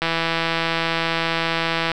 click train, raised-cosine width 0.3 ms, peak -5 dBFS, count 314, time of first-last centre 0.02-1.917 s, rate 165 Hz, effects none

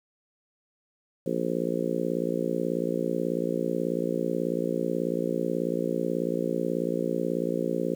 harmonic tone, 58.27 Hz, A#1, in tune, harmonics 3 / 4 / 5 / 6 / 7 / 8 / 9, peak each -33 / -33 / -33 / -33 / -33 / -33 / -33 dBFS, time 1.26-7.95 s, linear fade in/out 5 ms, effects 9-bit

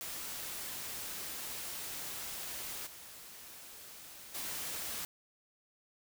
white noise with level steps, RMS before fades -42 / -51 / -40 dBFS, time 0.01-5.05 s, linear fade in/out 0 ms, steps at 2.86 / 4.34 s, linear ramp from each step 10 ms, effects none

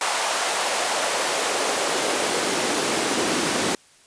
pink noise with high-pass filter sweep, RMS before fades -23 dBFS, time 0.01-3.75 s, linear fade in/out 2 ms, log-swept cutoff 790 to 250 Hz, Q 1.5, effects white hiss -54 dBFS RMS until 4.06 s + resampled to 22050 Hz

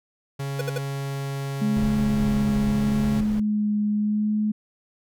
45% pulse tone with pitch glide, 138.59 to 137.71 Hz, C#3 to C#3, 0 to -11 cents, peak -27 dBFS, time 0.39-3.21 s, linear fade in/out 10 ms, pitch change -11 cents, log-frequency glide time 0.51-2.15 s
square tone bursts, 490.2 Hz, B4, 13 cents flat, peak -25 dBFS, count 3, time 0.59-0.781 s, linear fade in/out 5 ms, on 23 ms, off 61 ms
sine tone with vibrato, 210.8 Hz, G#3, 26 cents sharp, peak -20 dBFS, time 1.61-4.52 s, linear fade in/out 10 ms, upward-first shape sine, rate 0.79 Hz, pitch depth 15 cents each way
brown noise, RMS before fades -31 dBFS, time 1.76-3.4 s, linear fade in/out 5 ms
effects none

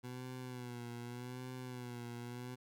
20% pulse tone with vibrato, 123.47 Hz, B2, in tune, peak -39 dBFS, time 0.03-2.56 s, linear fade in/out 20 ms, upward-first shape sine, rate 0.84 Hz, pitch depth 59 cents each way, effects none

